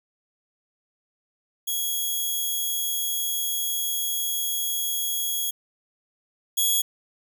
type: tone pair in turn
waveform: 5% pulse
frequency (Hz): 3322 / 3341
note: G#7 / G#7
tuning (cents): 0 / +10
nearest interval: unison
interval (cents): 10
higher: second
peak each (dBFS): -16 / -12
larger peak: second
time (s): 1.67-5.51 / 6.57-6.82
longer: first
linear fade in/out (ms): 10
effects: none